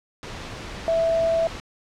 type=tone in noise; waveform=sine; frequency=659.3 Hz; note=E5; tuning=in tune; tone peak=-18 dBFS; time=0.88-1.47 s; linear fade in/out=0 ms; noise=pink; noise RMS=-35 dBFS; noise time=0.23-1.6 s; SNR=+14 dB; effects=low-pass 5000 Hz 12 dB/octave